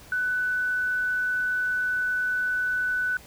sine tone, 1495 Hz, F#6, 17 cents sharp, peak -23 dBFS, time 0.12-3.17 s, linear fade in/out 2 ms, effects pink hiss -49 dBFS RMS until 3.26 s

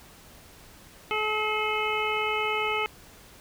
harmonic tone, 429.2 Hz, A4, 43 cents flat, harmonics 1 / 2 / 3 / 5 / 6 / 7, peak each -31 / -32 / -31 / -31 / -33 / -35 dBFS, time 1.11-2.86 s, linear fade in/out 0 ms, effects pink hiss -51 dBFS RMS until 3.4 s

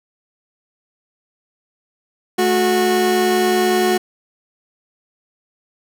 30% pulse tone pair together, 218.1 / 366 Hz, A3 / F#4, -15 / -19 cents, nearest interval major sixth, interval 896 cents, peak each -18 / -12 dBFS, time 2.38-3.98 s, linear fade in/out 10 ms, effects none

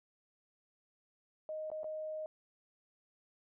sine tone with dropouts, 622.3 Hz, D#5, in tune, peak -38 dBFS, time 1.49-2.26 s, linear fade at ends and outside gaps 1 ms, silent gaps 1.702-1.716 / 1.833-1.843 s, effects none

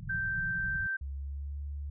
white low-pass noise, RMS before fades -40 dBFS, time 0-0.87 s, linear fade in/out 0 ms, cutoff 180 Hz, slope 96 dB/octave
sine tone, 1563 Hz, G6, 6 cents flat, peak -30 dBFS, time 0.09-0.97 s, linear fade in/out 10 ms
sine tone with pitch glide, 68.9 to 71.62 Hz, C#2 to D2, -10 to -43 cents, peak -35 dBFS, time 1.01-1.9 s, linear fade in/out 5 ms, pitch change +67 cents, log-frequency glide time 1.13-1.58 s
effects none

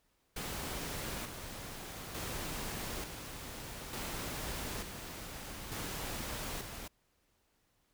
pink noise with tremolo, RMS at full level -40 dBFS, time 0.36-6.88 s, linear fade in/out 5 ms, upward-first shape square, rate 0.56 Hz, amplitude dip 45%, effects pink hiss -75 dBFS RMS until 7.93 s

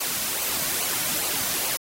white noise with flanger, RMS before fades -26 dBFS, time 0-1.77 s, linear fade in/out 10 ms, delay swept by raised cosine 0.55 to 2.45 ms, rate 2.4 Hz, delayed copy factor -0.5, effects AAC 48 kbps

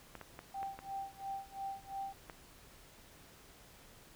clicks, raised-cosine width 0.5 ms, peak -31 dBFS, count 6, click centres 0.153 / 0.213 / 0.391 / 0.63 / 0.79 / 2.298 s
sine tone with tremolo, 784 Hz, G5, in tune, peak -37 dBFS, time 0.54-2.13 s, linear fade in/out 5 ms, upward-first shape sine, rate 2.9 Hz, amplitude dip 95%
effects pink hiss -59 dBFS RMS until 4.15 s

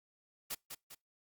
white noise with echo, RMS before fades -39 dBFS, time 0.5-0.55 s, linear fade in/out 10 ms, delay 200 ms, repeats 2, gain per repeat -6 dB, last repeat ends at 0.95 s, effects noise-tail reverb RT60 0.2 s tail -26 dB re dry + Opus 48 kbps

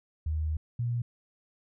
sine tone pair in turn, 77.78 / 119.5 Hz, D#2 / A#2, 0 / +43 cents, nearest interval perfect fifth, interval 743 cents, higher second, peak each -27 dBFS, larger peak neither, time 0.26-0.57 / 0.79-1.02 s, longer first, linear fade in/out 5 ms, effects none

